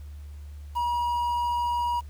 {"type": "tone with quantisation", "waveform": "triangle", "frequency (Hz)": 959, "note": "A#5", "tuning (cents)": 49, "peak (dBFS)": -22, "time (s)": [0.75, 2.01], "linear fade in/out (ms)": 20, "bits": 8, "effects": ["added 73 Hz sine -38 dBFS peak until 2.09 s", "pink hiss -60 dBFS RMS until 2.09 s"]}